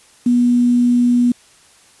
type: tone with quantisation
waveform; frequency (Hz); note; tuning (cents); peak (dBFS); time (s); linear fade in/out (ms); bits
sine; 243.1; B3; -27; -10; 0.26-1.32; 5; 6
effects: white hiss -49 dBFS RMS until 2 s + resampled to 24000 Hz